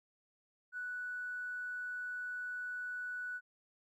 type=tone with tanh clipping; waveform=triangle; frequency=1480 Hz; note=F#6; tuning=in tune; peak=-38 dBFS; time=0.72-3.41 s; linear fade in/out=50 ms; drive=2 dB; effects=none